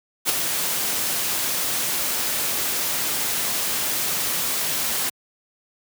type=noise with ADSR envelope; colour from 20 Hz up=white; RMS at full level=-18 dBFS; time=0.25-5.1 s; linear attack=45 ms; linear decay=10 ms; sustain=-6 dB; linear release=12 ms; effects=high-pass 100 Hz 12 dB/octave